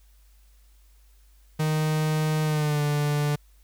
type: tone with pitch glide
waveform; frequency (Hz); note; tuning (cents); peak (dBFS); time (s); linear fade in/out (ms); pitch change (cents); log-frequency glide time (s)
45% pulse; 155 to 147.06; D#3 to D3; -6 to +3; -22; 1.59-3.36; 10; -91; 2.43-2.82
effects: added 50 Hz sine -53 dBFS peak until 3.63 s + white hiss -65 dBFS RMS until 3.63 s